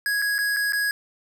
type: tone with dropouts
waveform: square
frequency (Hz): 1661.2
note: G#6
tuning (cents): 0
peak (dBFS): -22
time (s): 0.06-0.91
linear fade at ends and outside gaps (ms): 1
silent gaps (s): 0.218-0.222 / 0.382-0.388 / 0.564-0.568 / 0.723-0.732
effects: none